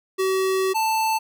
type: tone pair in turn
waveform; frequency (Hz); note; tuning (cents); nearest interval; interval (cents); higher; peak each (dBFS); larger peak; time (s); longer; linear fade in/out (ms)
square; 380 / 883.2; F#4 / A5; +46 / +6; octave + minor third; 1460; second; -20; neither; 0.18-0.74 / 0.74-1.19; first; 20
effects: none